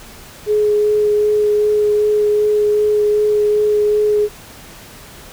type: tone with vibrato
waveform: sine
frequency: 420.2 Hz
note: G#4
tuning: 20 cents sharp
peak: -11 dBFS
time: 0.46-4.29 s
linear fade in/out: 50 ms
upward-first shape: sine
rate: 2.6 Hz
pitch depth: 9 cents each way
effects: pink hiss -38 dBFS RMS until 5.32 s